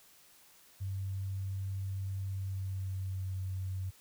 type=tone with pitch glide; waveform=sine; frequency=96.7 to 94.22 Hz; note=G2 to F#2; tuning=-23 to +32 cents; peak=-34 dBFS; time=0.8-3.91 s; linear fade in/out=20 ms; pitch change=-45 cents; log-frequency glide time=2.25-3.35 s; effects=white hiss -61 dBFS RMS until 4 s